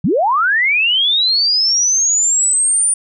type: linear sweep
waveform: sine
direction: up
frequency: 130 to 9400 Hz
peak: -11 dBFS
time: 0.04-2.94 s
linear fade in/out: 5 ms
effects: none